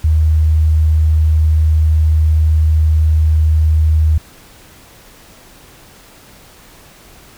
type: tone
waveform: sine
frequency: 78.2 Hz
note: D#2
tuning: 9 cents sharp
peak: -8 dBFS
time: 0.04-4.18 s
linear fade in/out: 5 ms
effects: pink hiss -42 dBFS RMS until 7.37 s